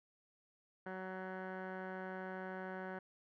15% pulse tone with low-pass filter, 187.1 Hz, F#3, 20 cents sharp, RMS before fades -45 dBFS, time 0.86-2.99 s, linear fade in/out 5 ms, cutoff 1400 Hz, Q 6.1, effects none

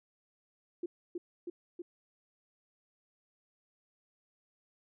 sine tone with echo, 349.2 Hz, F4, in tune, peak -33 dBFS, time 0.83-0.86 s, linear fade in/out 5 ms, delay 320 ms, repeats 3, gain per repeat -2 dB, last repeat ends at 1.82 s, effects none

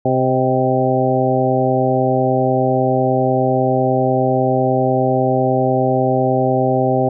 harmonic tone with a mistuned harmonic, 130 Hz, C3, 11 cents flat, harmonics 1 / 2 / 3 / 4 / 5 / 6, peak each -20 / -20 / -20 / -20 / -20 / -20 dBFS, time 0.05-7.09 s, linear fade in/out 5 ms, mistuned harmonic 5, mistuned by -37 cents, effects none

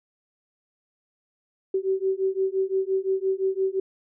sine beating tone pair, 380 / 385.8 Hz, F#4 / G4, +46 / -28 cents, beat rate 5.8 Hz, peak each -25 dBFS, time 1.74-3.8 s, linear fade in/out 5 ms, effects none

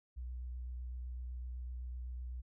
sine tone with vibrato, 61.74 Hz, B1, in tune, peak -40 dBFS, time 0.16-2.42 s, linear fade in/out 20 ms, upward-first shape sine, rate 7.9 Hz, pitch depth 18 cents each way, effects none

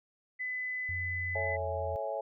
sine tone, 2008 Hz, B6, 28 cents sharp, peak -33 dBFS, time 0.39-1.57 s, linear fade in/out 20 ms
sine tone with pitch glide, 90 to 84.95 Hz, F#2 to F2, -47 to -47 cents, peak -37 dBFS, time 0.89-1.96 s, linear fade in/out 0 ms, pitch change -100 cents, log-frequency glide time 1.41-1.64 s
sine chord, A major seventh, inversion none, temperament equal, 440 / 554.4 / 659.3 / 830.6 Hz, A4 / C#5 / E5 / G#5, 0 / 0 / 0 / 0 cents, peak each -42 / -36 / -37 / -39 dBFS, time 1.35-2.21 s, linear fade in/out 5 ms
effects none

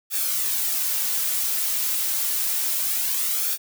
blue noise with flanger, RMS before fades -24 dBFS, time 0.1-3.58 s, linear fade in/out 50 ms, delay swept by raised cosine 0.99 to 4.39 ms, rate 0.29 Hz, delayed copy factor -0.55, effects none

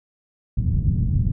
white low-pass noise, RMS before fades -20 dBFS, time 0.57-1.32 s, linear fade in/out 5 ms, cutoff 150 Hz, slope 24 dB/octave, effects none

